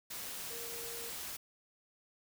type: tone in noise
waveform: sine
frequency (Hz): 466.2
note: A#4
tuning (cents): 0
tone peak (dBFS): -48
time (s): 0.5-1.1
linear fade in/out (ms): 10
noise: white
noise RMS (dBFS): -43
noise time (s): 0.1-1.37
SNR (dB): -8
effects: none